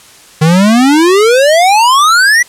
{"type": "exponential sweep", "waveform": "square", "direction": "up", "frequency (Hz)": [151.7, 1991], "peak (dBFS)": -5, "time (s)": [0.41, 2.43], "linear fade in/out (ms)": 10, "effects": ["white hiss -38 dBFS RMS until 2.48 s", "low-pass 10000 Hz 12 dB/octave"]}